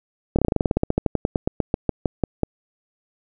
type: slowing click train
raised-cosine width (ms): 2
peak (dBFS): -5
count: 25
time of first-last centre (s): 0.36-2.433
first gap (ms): 27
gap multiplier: 1.09
effects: none